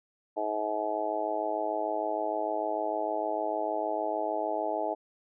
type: harmonic tone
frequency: 106.6 Hz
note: G#2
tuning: 46 cents sharp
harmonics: 3 / 4 / 5 / 6 / 7 / 8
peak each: -38 / -37 / -39 / -32 / -37 / -34 dBFS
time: 0.36-4.95 s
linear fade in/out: 20 ms
effects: none